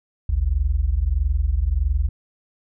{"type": "tone pair together", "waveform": "sine", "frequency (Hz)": [52.33, 73.9], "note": ["G#1", "D2"], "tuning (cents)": [14, 11], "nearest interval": "tritone", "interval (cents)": 597, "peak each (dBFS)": -20, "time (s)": [0.29, 2.09], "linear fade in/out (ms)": 5, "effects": []}